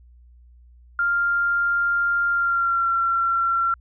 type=tone with pitch glide; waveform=sine; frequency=1396.9 to 1362.6 Hz; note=F6 to F6; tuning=0 to -43 cents; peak=-18 dBFS; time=0.99-3.74 s; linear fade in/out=2 ms; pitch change=-43 cents; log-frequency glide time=2.3-2.9 s; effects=added 60 Hz sine -47 dBFS peak until 3.8 s